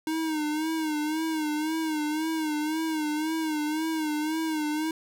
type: tone with vibrato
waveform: square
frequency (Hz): 311.1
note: D#4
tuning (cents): 0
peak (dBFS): -27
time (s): 0.07-4.91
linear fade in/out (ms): 2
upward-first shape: sine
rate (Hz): 1.9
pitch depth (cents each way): 64
effects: none